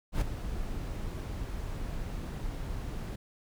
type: noise with ADSR envelope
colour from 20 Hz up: brown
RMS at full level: -25 dBFS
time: 0.12-3.16 s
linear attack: 93 ms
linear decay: 11 ms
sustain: -11 dB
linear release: 8 ms
effects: none